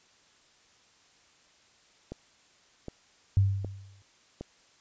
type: click train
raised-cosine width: 2 ms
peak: -24 dBFS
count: 4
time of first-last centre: 2.12-4.41 s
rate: 1.31 Hz
type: tone with exponential decay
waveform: sine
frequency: 98 Hz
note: G2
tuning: in tune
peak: -17 dBFS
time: 3.37-4.02 s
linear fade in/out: 0 ms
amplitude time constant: 140 ms
effects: white hiss -62 dBFS RMS until 4.8 s + resampled to 16000 Hz